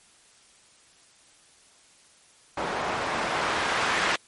blue noise with low-pass filter sweep, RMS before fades -27 dBFS, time 2.57-4.16 s, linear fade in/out 5 ms, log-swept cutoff 800 to 1600 Hz, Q 0.86, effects white hiss -57 dBFS RMS until 4.27 s + MP3 48 kbps

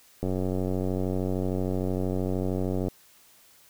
click train, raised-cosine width 2 ms, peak -16 dBFS, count 248, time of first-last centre 0.23-2.883 s, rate 93.1 Hz, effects white hiss -57 dBFS RMS until 3.69 s

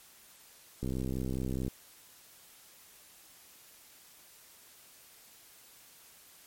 click train, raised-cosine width 3 ms, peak -22 dBFS, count 56, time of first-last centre 0.83-1.68 s, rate 64.7 Hz, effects white hiss -57 dBFS RMS until 6.46 s + MP3 64 kbps

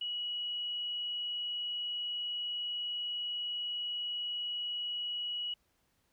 sine tone, 2920 Hz, F#7, 24 cents flat, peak -34 dBFS, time 0.01-5.54 s, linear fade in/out 5 ms, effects pink hiss -75 dBFS RMS until 6.12 s

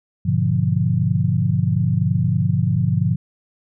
sine tone cluster, 101.7 / 122.6 / 145.7 / 174.6 Hz, G#2 / B2 / D3 / F3, -36 / -12 / -13 / 0 cents, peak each -21 dBFS, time 0.25-3.16 s, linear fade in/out 10 ms, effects none

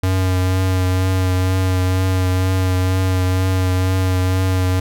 square tone with vibrato, 92.9 Hz, F#2, 7 cents sharp, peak -15 dBFS, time 0.03-4.8 s, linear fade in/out 5 ms, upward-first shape triangle, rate 2.1 Hz, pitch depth 22 cents each way, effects none

